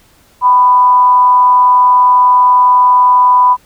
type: tone with frequency modulation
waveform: sine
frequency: 995 Hz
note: B5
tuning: 13 cents sharp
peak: -4 dBFS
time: 0.41-3.57 s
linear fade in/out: 50 ms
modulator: 222 Hz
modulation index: 0.2
effects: pink hiss -48 dBFS RMS until 3.65 s